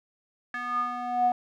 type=tone with band-pass filter sweep; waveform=square; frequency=244.9 Hz; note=B3; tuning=14 cents flat; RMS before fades=-28 dBFS; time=0.54-1.32 s; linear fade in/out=2 ms; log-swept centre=1600 to 680 Hz; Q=9.1; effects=none